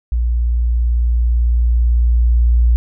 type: tone with level ramp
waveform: sine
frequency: 59 Hz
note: A#1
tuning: 22 cents sharp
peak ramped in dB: -13 to -8 dBFS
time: 0.12-2.76 s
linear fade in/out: 0 ms
effects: none